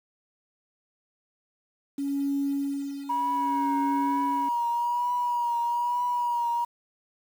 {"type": "tone with tremolo", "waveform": "sine", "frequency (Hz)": 279.6, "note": "C#4", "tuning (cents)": 15, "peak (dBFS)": -23, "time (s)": [1.98, 4.49], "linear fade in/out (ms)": 5, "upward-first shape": "sine", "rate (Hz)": 0.65, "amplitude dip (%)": 75}
{"type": "tone with vibrato", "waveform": "sine", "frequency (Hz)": 960, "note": "B5", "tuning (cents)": -49, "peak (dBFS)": -23, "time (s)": [3.09, 6.65], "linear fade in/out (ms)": 10, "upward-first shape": "triangle", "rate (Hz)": 1.1, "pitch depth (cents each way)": 34}
{"effects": ["tanh soft clip ceiling -19 dBFS", "8-bit"]}